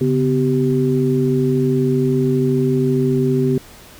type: tone cluster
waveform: sine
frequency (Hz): 140 / 252.8 / 387.6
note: C#3 / B3 / G4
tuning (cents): +18 / +41 / -20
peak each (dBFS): -18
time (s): 0.01-3.58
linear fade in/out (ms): 2
effects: pink hiss -42 dBFS RMS until 3.99 s